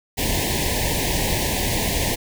pink band-stop noise, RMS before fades -22 dBFS, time 0.17-2.16 s, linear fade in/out 20 ms, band 1000 to 1700 Hz, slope 96 dB/octave, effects none

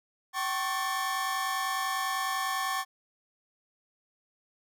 45% pulse tone cluster, 768 / 1088 / 1138 / 1774 Hz, G5 / C#6 / C#6 / A6, -36 / -33 / +45 / +14 cents, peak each -35 / -32 / -38 / -35 dBFS, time 0.33-2.85 s, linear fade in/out 50 ms, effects none

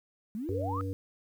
sine exponential sweep, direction up, 199.9 to 1305 Hz, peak -33 dBFS, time 0.35-0.81 s, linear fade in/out 0 ms
harmonic tone, 95.8 Hz, G2, 39 cents flat, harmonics 1 / 3 / 5, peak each -33 / -38 / -40 dBFS, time 0.49-0.93 s, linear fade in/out 0 ms
effects 10-bit

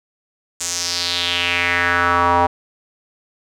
square tone with band-pass filter sweep, 87.31 Hz, F2, in tune, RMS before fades -18 dBFS, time 0.6-2.47 s, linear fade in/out 10 ms, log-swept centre 7300 to 860 Hz, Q 3.4, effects none

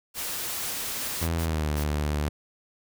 white noise, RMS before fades -32 dBFS, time 0.14-1.29 s, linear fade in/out 50 ms
white noise bursts, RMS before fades -38 dBFS, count 4, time 0.62-1.846 s, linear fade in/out 20 ms, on 89 ms, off 290 ms
sawtooth tone with pitch glide, 83 to 74.37 Hz, E2 to D2, +12 to +22 cents, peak -21 dBFS, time 1.21-2.29 s, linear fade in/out 10 ms, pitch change -190 cents, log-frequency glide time 1.4-1.71 s
effects none

